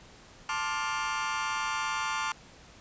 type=chord; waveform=sawtooth; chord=D minor seventh; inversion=second; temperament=just; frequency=881 / 1057.2 / 1174.7 / 1409.6 Hz; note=A5 / C6 / D6 / F6; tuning=+2 / +18 / 0 / +16 cents; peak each=-31 dBFS; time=0.49-2.32 s; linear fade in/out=2 ms; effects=pink hiss -53 dBFS RMS until 2.8 s + resampled to 16000 Hz